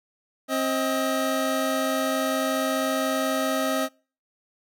25% pulse tone pair together, 265.3 / 631 Hz, C4 / D#5, +24 / +24 cents, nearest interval octave + minor third, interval 1500 cents, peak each -22 dBFS, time 0.48-3.89 s, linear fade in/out 50 ms, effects noise-tail reverb RT60 0.4 s tail -26 dB re dry

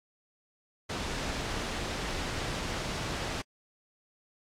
pink noise, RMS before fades -34 dBFS, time 0.89-3.42 s, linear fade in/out 10 ms, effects low-pass 6000 Hz 12 dB/octave + AAC 64 kbps

